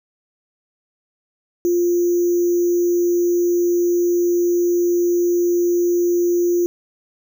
sine tone with sample-and-hold, 349.2 Hz, F4, in tune, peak -14 dBFS, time 1.65-6.66 s, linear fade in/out 0 ms, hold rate 6300 Hz, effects none

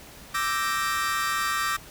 40% pulse chord, E half-diminished seventh, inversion third, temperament equal, 1174.7 / 1318.5 / 1568 / 1864.7 Hz, D6 / E6 / G6 / Bb6, 0 / 0 / 0 / 0 cents, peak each -27 / -30 / -31 / -30 dBFS, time 0.34-1.77 s, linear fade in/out 10 ms, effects pink hiss -46 dBFS RMS until 1.9 s

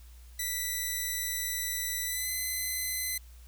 5% pulse tone with pitch glide, 1975.5 to 2033 Hz, B6 to B6, 0 to +50 cents, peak -21 dBFS, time 0.39-3.18 s, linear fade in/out 5 ms, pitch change +50 cents, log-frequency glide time 2.06-2.31 s, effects added 60 Hz sine -48 dBFS peak until 3.47 s + white hiss -61 dBFS RMS until 3.47 s

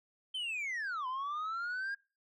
sine linear two-way sweep, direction down then up, 3136 to 1000 to 1634 Hz, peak -32 dBFS, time 0.34-1.95 s, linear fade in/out 10 ms, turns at 1.07 s, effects noise-tail reverb RT60 0.3 s tail -24 dB re dry + tanh soft clip ceiling -34 dBFS

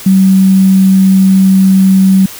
sine tone with sample-and-hold, 190.9 Hz, G3, 46 cents flat, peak -3 dBFS, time 0.06-2.26 s, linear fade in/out 5 ms, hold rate 11025 Hz, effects white hiss -28 dBFS RMS until 2.39 s

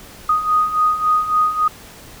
sine beating tone pair, 1241 / 1244.6 Hz, D#6 / D#6, -5 / 0 cents, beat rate 3.6 Hz, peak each -20 / -15 dBFS, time 0.29-1.68 s, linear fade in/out 5 ms, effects pink hiss -40 dBFS RMS until 2.2 s

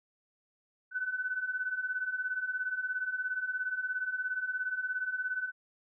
sine beating tone pair, 1493 / 1510 Hz, F#6 / F#6, +15 / +35 cents, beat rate 17 Hz, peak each -37 / -33 dBFS, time 0.91-5.52 s, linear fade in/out 50 ms, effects none

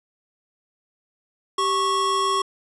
square tone pair together, 389.4 / 1101.4 Hz, G4 / C#6, -12 / -11 cents, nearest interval octave + tritone, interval 1801 cents, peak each -27 / -21 dBFS, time 1.58-2.42 s, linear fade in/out 5 ms, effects resampled to 24000 Hz

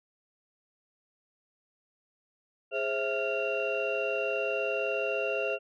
sine tone cluster, 415.4 / 530 / 659 / 1395 / 2754 Hz, G#4 / C5 / E5 / F6 / F7, 0 / +22 / -1 / -2 / -25 cents, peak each -33 / -32 / -33 / -39 / -33 dBFS, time 2.71-5.59 s, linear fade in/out 50 ms, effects tanh soft clip ceiling -20 dBFS

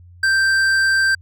triangle tone with hard clipping, 1568 Hz, G6, in tune, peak -15 dBFS, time 0.23-1.15 s, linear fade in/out 5 ms, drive 13 dB, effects added 88 Hz sine -41 dBFS peak until 1.21 s

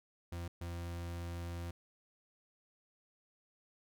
40% pulse tone bursts at uneven times, 85.9 Hz, F2, 28 cents flat, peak -39 dBFS, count 2, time 0.32-0.48 / 0.61-1.71 s, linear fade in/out 5 ms, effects none

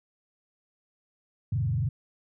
sine tone with frequency modulation, 118.5 Hz, A#2, 29 cents sharp, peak -24 dBFS, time 1.52-1.89 s, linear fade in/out 5 ms, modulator 22.7 Hz, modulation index 1.3, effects none

